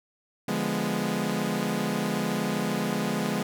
sawtooth chord, D diminished seventh, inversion none, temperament equal, 146.83 / 174.61 / 207.7 / 246.9 Hz, D3 / F3 / Ab3 / Cb4, 0 / 0 / 0 / 0 cents, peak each -31 / -28 / -25 / -28 dBFS, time 0.48-3.43 s, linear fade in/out 5 ms, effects none

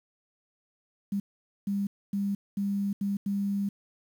sine tone bursts at uneven times, 200 Hz, G3, 35 cents sharp, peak -26 dBFS, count 6, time 1.12-1.2 / 1.67-1.87 / 2.13-2.35 / 2.57-2.93 / 3.01-3.17 / 3.26-3.69 s, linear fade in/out 5 ms, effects 9-bit

